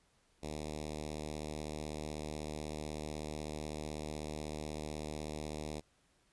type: tone with notch filter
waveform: 5% pulse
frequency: 76.1 Hz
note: D#2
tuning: 38 cents flat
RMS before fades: -42 dBFS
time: 0.42-5.81 s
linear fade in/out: 20 ms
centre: 1400 Hz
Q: 0.56
effects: pink hiss -72 dBFS RMS until 6.32 s + resampled to 24000 Hz